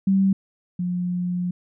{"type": "tone pair in turn", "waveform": "sine", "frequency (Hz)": [193.4, 178.37], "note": ["G3", "F3"], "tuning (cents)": [-23, 37], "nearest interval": "minor second", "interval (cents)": 140, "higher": "first", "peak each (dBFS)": [-15, -22], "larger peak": "first", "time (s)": [[0.07, 0.33], [0.79, 1.51]], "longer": "second", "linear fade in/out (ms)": 5, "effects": []}